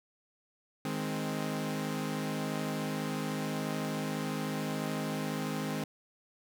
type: chord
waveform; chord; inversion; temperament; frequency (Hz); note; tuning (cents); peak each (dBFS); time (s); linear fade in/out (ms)
sawtooth; Ab major; second; equal; 155.56 / 207.7 / 261.6; Eb3 / Ab3 / C4; 0 / 0 / 0; -33; 0.85-5.84; 2
effects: none